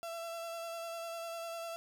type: tone with vibrato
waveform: 35% pulse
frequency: 670 Hz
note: E5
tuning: 28 cents sharp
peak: -38 dBFS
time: 0.03-1.76 s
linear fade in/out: 0 ms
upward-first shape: square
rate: 10 Hz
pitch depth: 16 cents each way
effects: none

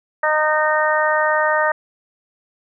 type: harmonic tone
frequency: 307.3 Hz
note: D#4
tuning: 21 cents flat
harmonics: 2 / 3 / 4 / 5 / 6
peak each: -19 / -21 / -22 / -23 / -21 dBFS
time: 0.23-1.72 s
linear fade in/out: 5 ms
effects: none

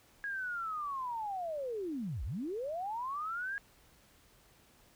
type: linear two-way sweep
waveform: sine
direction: down then up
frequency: 1661.2 to 46.25 to 1661.2 Hz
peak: -35 dBFS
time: 0.24-3.58 s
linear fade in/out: 0 ms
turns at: 2.24 s
effects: pink hiss -64 dBFS RMS until 4.95 s

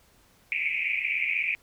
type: band-pass noise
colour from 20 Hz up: pink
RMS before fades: -28 dBFS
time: 0.52-1.55 s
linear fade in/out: 0 ms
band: 2200 to 2500 Hz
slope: 96 dB/octave
effects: pink hiss -61 dBFS RMS until 1.62 s

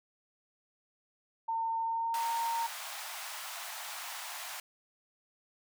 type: tone with pitch glide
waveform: sine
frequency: 907 to 922.3 Hz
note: A#5 to A#5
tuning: -48 to -19 cents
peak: -30 dBFS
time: 1.48-2.67 s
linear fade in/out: 10 ms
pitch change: +29 cents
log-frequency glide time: 1.81-2.25 s
type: high-pass noise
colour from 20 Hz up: pink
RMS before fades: -42 dBFS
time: 2.14-4.6 s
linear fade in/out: 2 ms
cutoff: 690 Hz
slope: 48 dB/octave
effects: none

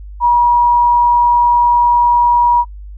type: tone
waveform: sine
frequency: 960 Hz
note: B5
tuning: 49 cents flat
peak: -7 dBFS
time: 0.2-2.65 s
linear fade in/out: 50 ms
effects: noise-tail reverb RT60 0.1 s tail -26 dB re dry + added 50 Hz sine -28 dBFS peak until 2.97 s

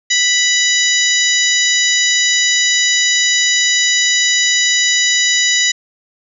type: harmonic tone with a mistuned harmonic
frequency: 987.8 Hz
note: B5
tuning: in tune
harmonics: 2 / 3 / 4 / 5 / 6 / 7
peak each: -16 / -20 / -17 / -22 / -20 / -17 dBFS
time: 0.1-5.72 s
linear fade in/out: 10 ms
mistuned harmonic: 4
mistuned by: -27 cents
effects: none

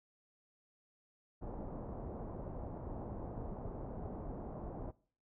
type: low-pass noise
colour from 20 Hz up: pink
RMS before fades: -44 dBFS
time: 1.41-4.92 s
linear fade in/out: 20 ms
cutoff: 850 Hz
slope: 24 dB/octave
effects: noise-tail reverb RT60 0.5 s tail -23 dB re dry

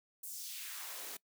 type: noise with high-pass filter sweep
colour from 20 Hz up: white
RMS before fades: -45 dBFS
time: 0.23-1.17 s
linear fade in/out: 5 ms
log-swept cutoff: 10000 to 250 Hz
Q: 1.4
effects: noise-tail reverb RT60 0.1 s tail -22 dB re dry

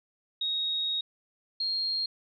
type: tone pair in turn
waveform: sine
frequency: 3763 / 4233 Hz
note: A#7 / C8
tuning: +16 / +19 cents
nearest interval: major second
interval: 203 cents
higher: second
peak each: -27 dBFS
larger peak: neither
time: 0.41-1.01 / 1.6-2.06 s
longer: first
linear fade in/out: 5 ms
effects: none

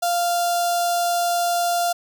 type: tone with notch filter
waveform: sawtooth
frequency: 696 Hz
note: F5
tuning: 6 cents flat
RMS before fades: -21 dBFS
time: 0.02-1.93 s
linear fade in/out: 10 ms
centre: 2100 Hz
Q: 0.67
effects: none

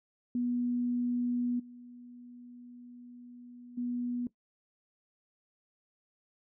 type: tone with level steps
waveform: sine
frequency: 243.8 Hz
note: B3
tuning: 22 cents flat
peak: -28 / -47 / -31 dBFS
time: 0.35-4.27 s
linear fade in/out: 2 ms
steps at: 1.59 / 3.77 s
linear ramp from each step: 10 ms
effects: noise-tail reverb RT60 0.1 s tail -17 dB re dry

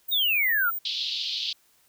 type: tone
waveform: sine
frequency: 15100 Hz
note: A#9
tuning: 21 cents sharp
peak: -28 dBFS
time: 0.08-0.79 s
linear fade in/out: 10 ms
type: exponential sweep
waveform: sine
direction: down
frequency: 3815 to 1318.5 Hz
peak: -21 dBFS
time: 0.11-0.71 s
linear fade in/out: 20 ms
type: band-pass noise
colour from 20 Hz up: white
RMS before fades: -30 dBFS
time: 0.85-1.53 s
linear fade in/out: 5 ms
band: 3000 to 4500 Hz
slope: 48 dB/octave
effects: white hiss -63 dBFS RMS until 1.88 s

